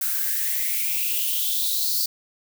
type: noise with high-pass filter sweep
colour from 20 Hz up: violet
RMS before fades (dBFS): -24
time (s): 0.01-2.06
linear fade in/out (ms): 5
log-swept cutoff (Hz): 1400 to 4700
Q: 7
effects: none